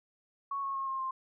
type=tone with pitch steps; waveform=sine; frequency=1108.7 / 1094.7 / 1080.9 / 1067.2 / 1053.8 Hz; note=C#6 / C#6 / C#6 / C6 / C6; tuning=0 / -22 / -44 / +34 / +12 cents; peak=-32 dBFS; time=0.51-1.11 s; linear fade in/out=5 ms; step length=120 ms; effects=none